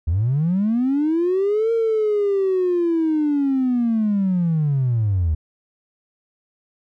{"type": "linear two-way sweep", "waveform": "triangle", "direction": "up then down", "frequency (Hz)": [74.4, 461.8, 74.4], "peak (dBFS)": -13, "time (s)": [0.07, 5.35], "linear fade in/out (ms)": 10, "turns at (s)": 1.72, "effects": ["tanh soft clip ceiling -13 dBFS"]}